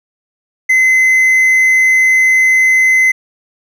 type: tone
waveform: triangle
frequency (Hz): 2048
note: C7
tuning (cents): -38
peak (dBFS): -5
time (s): 0.69-3.12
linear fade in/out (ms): 10
effects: none